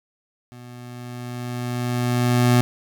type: tone with level ramp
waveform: 25% pulse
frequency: 122.4 Hz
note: B2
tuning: 15 cents flat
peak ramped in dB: -36 to -9 dBFS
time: 0.52-2.61 s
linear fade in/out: 0 ms
effects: none